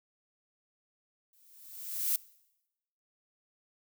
violet noise with exponential growth, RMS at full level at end -27 dBFS, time 1.33-2.16 s, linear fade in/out 1 ms, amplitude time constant 180 ms, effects noise-tail reverb RT60 0.9 s tail -22 dB re dry

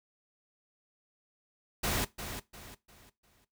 pink noise with echo, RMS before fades -31 dBFS, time 1.83-2.05 s, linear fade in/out 10 ms, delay 350 ms, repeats 4, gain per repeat -9 dB, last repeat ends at 3.45 s, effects noise-tail reverb RT60 0.2 s tail -17 dB re dry

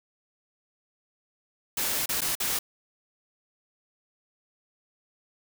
white noise with dropouts, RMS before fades -28 dBFS, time 1.77-2.59 s, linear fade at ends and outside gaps 5 ms, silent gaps 2.059-2.091 / 2.208-2.216 / 2.353-2.401 s, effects none

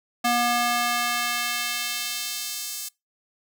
square tone with high-pass filter sweep, 240.3 Hz, B3, 47 cents flat, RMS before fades -26 dBFS, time 0.24-2.89 s, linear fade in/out 10 ms, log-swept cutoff 530 to 6700 Hz, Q 0.81, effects noise-tail reverb RT60 0.2 s tail -23 dB re dry

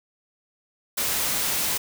white noise, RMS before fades -25 dBFS, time 0.97-1.78 s, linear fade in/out 10 ms, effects none

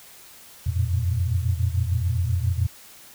sine tone cluster, 85.8 / 92.9 / 114.3 / 120.4 Hz, F2 / F#2 / A#2 / B2, -30 / +7 / -34 / -44 cents, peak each -23 / -27 / -28 / -28 dBFS, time 0.66-2.67 s, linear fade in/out 10 ms, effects white hiss -47 dBFS RMS until 3.14 s

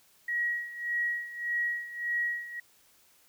sine tone with tremolo, 1906 Hz, A#6, 38 cents sharp, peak -26 dBFS, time 0.28-2.6 s, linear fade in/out 5 ms, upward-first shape sine, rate 1.7 Hz, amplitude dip 80%, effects white hiss -63 dBFS RMS until 3.28 s

